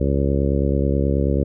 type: harmonic tone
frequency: 69.3 Hz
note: C#2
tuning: in tune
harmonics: 1 / 2 / 3 / 4 / 5 / 6 / 7 / 8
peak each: -20 / -23 / -25 / -26 / -27 / -28 / -28 / -29 dBFS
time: 0-1.44 s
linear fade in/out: 10 ms
effects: none